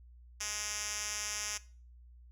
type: tone with band-pass filter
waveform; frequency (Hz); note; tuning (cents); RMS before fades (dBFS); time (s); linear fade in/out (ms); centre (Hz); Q
5% pulse; 209.7; G#3; +17; -38; 0.4-1.58; 10; 6200; 1.8
effects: noise-tail reverb RT60 0.4 s tail -18 dB re dry + added 60 Hz sine -53 dBFS peak until 2.31 s